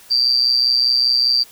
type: tone with amplitude modulation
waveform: sine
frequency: 4699 Hz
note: D8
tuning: in tune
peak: -9 dBFS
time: 0.1-1.44 s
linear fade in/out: 20 ms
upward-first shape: sine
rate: 125 Hz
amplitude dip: 85%
effects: white hiss -45 dBFS RMS until 1.51 s